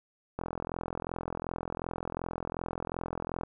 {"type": "click train", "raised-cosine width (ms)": 1, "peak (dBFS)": -20, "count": 131, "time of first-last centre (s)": [0.39, 3.434], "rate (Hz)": 42.7, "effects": []}